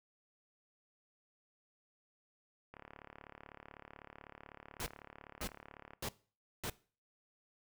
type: click train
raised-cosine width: 0.5 ms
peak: -35 dBFS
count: 116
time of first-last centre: 2.74-5.934 s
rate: 36 Hz
type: noise bursts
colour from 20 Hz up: pink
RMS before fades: -40 dBFS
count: 4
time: 4.8-6.698 s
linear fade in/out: 0 ms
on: 62 ms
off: 550 ms
effects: noise-tail reverb RT60 0.4 s tail -20 dB re dry